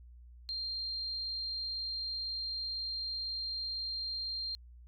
sine tone, 4186 Hz, C8, in tune, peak -35 dBFS, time 0.49-4.55 s, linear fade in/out 0 ms, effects added 60 Hz sine -51 dBFS peak until 4.87 s

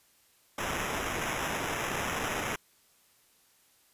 white noise with sample-and-hold, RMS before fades -33 dBFS, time 0.58-2.56 s, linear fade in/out 5 ms, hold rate 4410 Hz, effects white hiss -65 dBFS RMS until 3.93 s + resampled to 32000 Hz

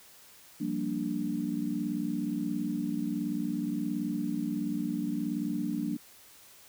sine chord, G minor seventh, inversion third, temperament equal, 174.61 / 196 / 233.1 / 293.7 Hz, F3 / G3 / Bb3 / D4, 0 / 0 / 0 / 0 cents, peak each -38 / -36 / -34 / -33 dBFS, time 0.6-5.97 s, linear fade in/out 10 ms, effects white hiss -55 dBFS RMS until 6.68 s

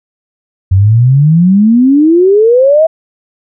sine exponential sweep, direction up, 91.2 to 658 Hz, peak -3 dBFS, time 0.71-2.87 s, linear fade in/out 10 ms, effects none

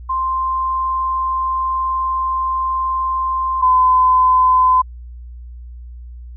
sine tone pair in turn, 1046.5 / 1020.2 Hz, C6 / C6, 0 / -44 cents, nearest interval unison, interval 44 cents, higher first, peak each -16 / -9 dBFS, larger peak second, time 0.09-3.62 / 3.62-4.82 s, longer first, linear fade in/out 10 ms, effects added 60 Hz sine -31 dBFS peak until 6.36 s

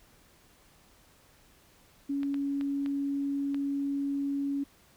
sine tone, 280 Hz, C#4, 18 cents sharp, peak -28 dBFS, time 2.09-4.64 s, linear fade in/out 10 ms
clicks, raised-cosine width 0.3 ms, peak -28 dBFS, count 5, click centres 2.232 / 2.343 / 2.611 / 2.861 / 3.545 s
effects pink hiss -61 dBFS RMS until 4.96 s

